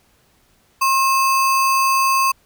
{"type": "tone with sample-and-hold", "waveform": "sine", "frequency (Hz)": 1070, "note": "C6", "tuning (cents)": 38, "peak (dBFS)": -13, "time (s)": [0.81, 2.32], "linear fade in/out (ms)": 10, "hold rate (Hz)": 3675, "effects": ["pink hiss -58 dBFS RMS until 2.45 s"]}